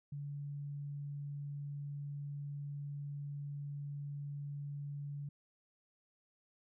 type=tone; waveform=sine; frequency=143.4 Hz; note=D3; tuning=41 cents flat; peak=-40 dBFS; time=0.12-5.29 s; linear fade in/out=5 ms; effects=none